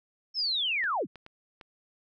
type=linear sweep; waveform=sine; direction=down; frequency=5400 to 101.1 Hz; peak=-26 dBFS; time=0.34-1.07 s; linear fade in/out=50 ms
type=clicks; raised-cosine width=0.3 ms; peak=-30 dBFS; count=4; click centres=0.84 / 1.157 / 1.264 / 1.612 s
effects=none